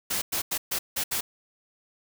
white noise bursts at uneven times, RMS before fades -28 dBFS, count 6, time 0.1-0.22 / 0.32-0.42 / 0.51-0.58 / 0.71-0.79 / 0.96-1.04 / 1.11-1.21 s, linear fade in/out 10 ms, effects none

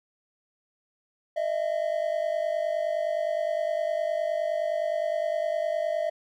triangle tone pair together, 616.3 / 666 Hz, D#5 / E5, -17 / +18 cents, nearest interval minor second, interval 135 cents, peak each -26 dBFS, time 1.36-6.1 s, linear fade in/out 10 ms, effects none

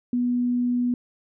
sine tone, 244.8 Hz, B3, 15 cents flat, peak -20 dBFS, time 0.13-0.94 s, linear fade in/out 2 ms, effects none

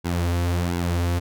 sawtooth tone with flanger, 87 Hz, F2, 6 cents flat, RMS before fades -23 dBFS, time 0.04-1.2 s, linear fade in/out 20 ms, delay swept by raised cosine 1.6 to 6.6 ms, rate 1.4 Hz, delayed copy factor -0.65, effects none

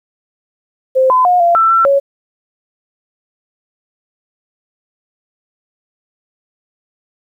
sine tone with pitch steps, 522 / 1016 / 718 / 688 / 1333 / 1346 / 556 Hz, C5 / B5 / F5 / F5 / E6 / E6 / C#5, -4 / +49 / +48 / -26 / +19 / +36 / +5 cents, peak -7 dBFS, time 0.95-2 s, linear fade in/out 20 ms, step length 150 ms, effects 8-bit

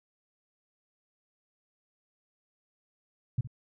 sine tone with echo, 123.47 Hz, B2, in tune, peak -23 dBFS, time 3.38-3.41 s, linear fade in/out 5 ms, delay 64 ms, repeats 1, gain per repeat -14 dB, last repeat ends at 3.474 s, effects none

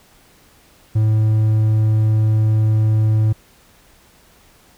triangle tone, 108.7 Hz, A2, 21 cents flat, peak -10 dBFS, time 0.95-3.33 s, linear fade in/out 10 ms, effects pink hiss -51 dBFS RMS until 4.77 s

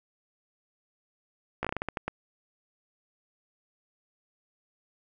slowing click train, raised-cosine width 0.5 ms, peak -15 dBFS, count 10, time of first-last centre 1.63-2.08 s, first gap 16 ms, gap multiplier 1.27, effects none

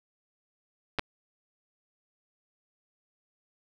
clicks, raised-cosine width 0.3 ms, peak -12 dBFS, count 2, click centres 0.987 / 0.994 s, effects none

